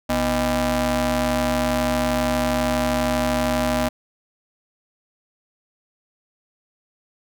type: ring-modulated tone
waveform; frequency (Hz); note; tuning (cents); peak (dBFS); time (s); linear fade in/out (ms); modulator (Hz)
sawtooth; 187.3; F#3; +21; -12; 0.09-3.89; 10; 432
effects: none

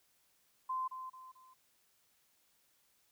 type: tone with echo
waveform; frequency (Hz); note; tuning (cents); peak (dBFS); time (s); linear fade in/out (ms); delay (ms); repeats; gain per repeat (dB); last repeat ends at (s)
sine; 1035; C6; -19; -34; 0.69-0.88; 10; 220; 3; -8; 1.54
effects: white hiss -73 dBFS RMS until 3.11 s

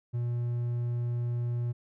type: tone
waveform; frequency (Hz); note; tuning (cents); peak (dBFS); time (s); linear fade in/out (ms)
triangle; 120; B2; -49; -26; 0.13-1.73; 20
effects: none

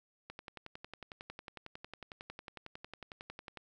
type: click train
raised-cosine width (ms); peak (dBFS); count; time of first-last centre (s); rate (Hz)
0.3; -29; 37; 0.3-3.573; 11
effects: none

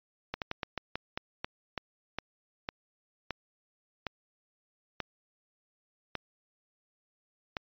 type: slowing click train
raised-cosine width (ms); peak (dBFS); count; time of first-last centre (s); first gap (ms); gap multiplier
0.3; -17; 16; 0.34-7.568; 78; 1.23
effects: resampled to 11025 Hz

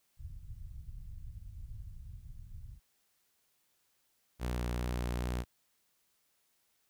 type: low-pass noise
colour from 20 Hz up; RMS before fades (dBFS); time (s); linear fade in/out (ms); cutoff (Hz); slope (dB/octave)
pink; -46; 0.17-2.8; 50; 110; 24
type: tone with vibrato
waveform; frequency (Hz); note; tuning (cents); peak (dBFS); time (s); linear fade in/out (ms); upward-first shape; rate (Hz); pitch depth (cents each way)
sawtooth; 60.6; B1; -32; -29; 4.39-5.45; 50; sine; 2.5; 15
effects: white hiss -75 dBFS RMS until 6.89 s

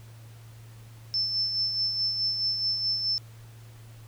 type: tone with tremolo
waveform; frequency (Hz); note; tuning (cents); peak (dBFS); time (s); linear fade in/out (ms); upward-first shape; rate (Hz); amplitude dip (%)
sine; 5300; E8; +9; -23; 1.14-3.18; 0; sine; 4.7; 45
effects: added 113 Hz sine -45 dBFS peak until 4.07 s + pink hiss -56 dBFS RMS until 4.07 s

